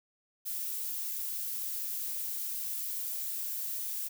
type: noise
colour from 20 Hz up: violet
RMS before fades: -36 dBFS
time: 0.45-4.09 s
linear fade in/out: 20 ms
effects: none